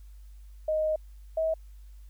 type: tone pair in turn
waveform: sine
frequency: 622.3 / 641.6 Hz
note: D#5 / E5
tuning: 0 / -47 cents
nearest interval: minor second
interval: 53 cents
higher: second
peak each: -24 dBFS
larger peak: neither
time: 0.68-0.96 / 1.37-1.54 s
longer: first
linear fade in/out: 5 ms
effects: added 50 Hz sine -45 dBFS peak until 2.09 s + white hiss -68 dBFS RMS until 2.09 s